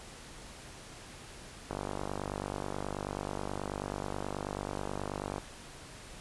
click train, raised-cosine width 1 ms, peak -21 dBFS, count 182, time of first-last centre 1.71-5.381 s, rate 49.3 Hz, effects pink hiss -49 dBFS RMS until 6.2 s + resampled to 24000 Hz

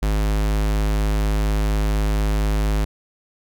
square tone, 52.1 Hz, G#1, 6 cents sharp, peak -18 dBFS, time 0.02-2.85 s, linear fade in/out 10 ms, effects none

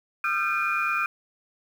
sine tone cluster, 1215 / 1364 / 1561 / 2430 Hz, D#6 / F6 / G6 / D#7, -42 / -41 / -8 / -42 cents, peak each -30 / -26 / -30 / -27 dBFS, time 0.24-1.06 s, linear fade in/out 2 ms, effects tanh soft clip ceiling -14 dBFS + 8-bit

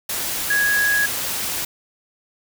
sine tone in noise, 1661.2 Hz, G#6, in tune, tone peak -16 dBFS, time 0.5-1.06 s, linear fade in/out 5 ms, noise white, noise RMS -25 dBFS, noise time 0.09-1.65 s, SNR +6 dB, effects none

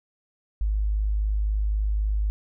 sine tone, 51.9 Hz, G#1, in tune, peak -21 dBFS, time 0.61-2.3 s, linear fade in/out 0 ms, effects none

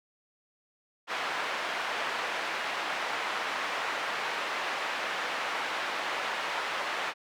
pink band-pass noise, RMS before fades -33 dBFS, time 1.07-7.14 s, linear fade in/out 50 ms, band 800 to 2600 Hz, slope 12 dB/octave, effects none

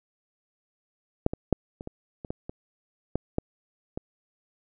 clicks, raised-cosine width 2 ms, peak -7 / -17 / -6 / -24 / -22 / -24 / -17 / -22 / -12 / -11 / -18 dBFS, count 11, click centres 1.264 / 1.335 / 1.527 / 1.809 / 1.874 / 2.248 / 2.305 / 2.495 / 3.156 / 3.384 / 3.975 s, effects none

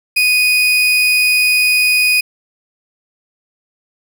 35% pulse tone, 2485 Hz, D#7, 3 cents flat, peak -8 dBFS, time 0.16-2.21 s, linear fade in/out 10 ms, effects none

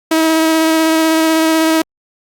sawtooth tone with vibrato, 320.7 Hz, E4, 48 cents flat, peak -6 dBFS, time 0.11-1.82 s, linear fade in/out 5 ms, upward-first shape square, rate 16 Hz, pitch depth 10 cents each way, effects Opus 48 kbps

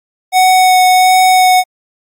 square tone with vibrato, 741 Hz, F#5, 2 cents sharp, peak -6 dBFS, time 0.32-1.64 s, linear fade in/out 50 ms, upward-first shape sine, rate 1.4 Hz, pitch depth 9 cents each way, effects Opus 48 kbps

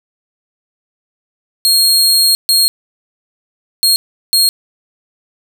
sawtooth tone bursts at uneven times, 4256 Hz, C8, 29 cents sharp, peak -5 dBFS, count 4, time 1.65-2.35 / 2.49-2.68 / 3.83-3.96 / 4.33-4.49 s, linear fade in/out 0 ms, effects none

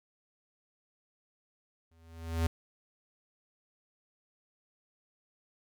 square tone with exponential growth, 82.3 Hz, E2, 2 cents flat, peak -25 dBFS, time 1.91-2.47 s, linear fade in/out 5 ms, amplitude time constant 120 ms, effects none

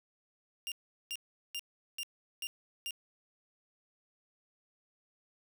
sawtooth tone bursts, 2800 Hz, F7, 4 cents sharp, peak -33 dBFS, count 6, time 0.67-2.908 s, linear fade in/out 0 ms, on 48 ms, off 390 ms, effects none

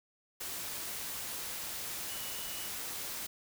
sine tone in noise, 2939 Hz, F#7, 12 cents flat, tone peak -48 dBFS, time 2.09-2.69 s, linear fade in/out 10 ms, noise white, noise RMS -40 dBFS, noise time 0.4-3.27 s, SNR -11 dB, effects none

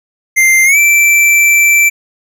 square tone with pitch glide, 2093 to 2336 Hz, C7 to D7, 0 to -10 cents, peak -6 dBFS, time 0.36-1.9 s, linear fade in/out 20 ms, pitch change +190 cents, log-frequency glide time 0.65-0.78 s, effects none

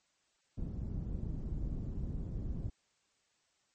pink low-pass noise, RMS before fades -38 dBFS, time 0.57-2.7 s, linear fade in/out 10 ms, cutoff 190 Hz, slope 12 dB/octave, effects white hiss -75 dBFS RMS until 3.74 s + MP3 32 kbps

